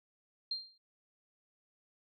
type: tone with exponential decay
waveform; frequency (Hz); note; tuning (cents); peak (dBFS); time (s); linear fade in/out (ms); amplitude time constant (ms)
sine; 4186; C8; 0; -31; 0.51-0.78; 5; 58
effects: none